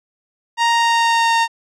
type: tone with pitch glide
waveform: sawtooth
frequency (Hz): 932.3 to 919.5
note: A#5 to A#5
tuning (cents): 0 to -24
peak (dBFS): -9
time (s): 0.57-1.48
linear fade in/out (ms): 50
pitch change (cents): -24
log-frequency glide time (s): 0.72-1.35
effects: low-pass 6000 Hz 12 dB/octave